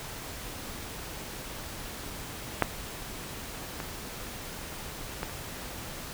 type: clicks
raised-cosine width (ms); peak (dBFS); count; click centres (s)
0.5; -6 / -20 / -17 / -25; 4; 2.623 / 3.802 / 5.231 / 5.296
effects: pink hiss -40 dBFS RMS until 6.13 s